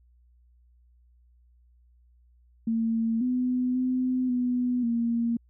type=tone with pitch steps; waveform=sine; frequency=226.6 / 251.1 / 254.9 / 247.6 / 233.4 Hz; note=A#3 / B3 / C4 / B3 / A#3; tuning=-49 / +29 / -45 / +5 / +2 cents; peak=-23 dBFS; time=2.67-5.37 s; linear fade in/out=5 ms; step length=540 ms; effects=added 60 Hz sine -57 dBFS peak until 5.49 s